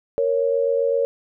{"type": "tone pair together", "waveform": "sine", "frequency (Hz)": [466.2, 553.9], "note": ["A#4", "C#5"], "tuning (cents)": [0, -1], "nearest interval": "minor third", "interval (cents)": 299, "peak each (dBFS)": -20, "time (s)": [0.18, 1.05], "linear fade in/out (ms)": 0, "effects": []}